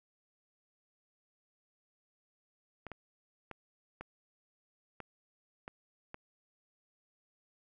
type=clicks; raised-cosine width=0.5 ms; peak=-28 dBFS; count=7; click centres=2.867 / 2.917 / 3.513 / 4.01 / 5.003 / 5.679 / 6.144 s; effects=none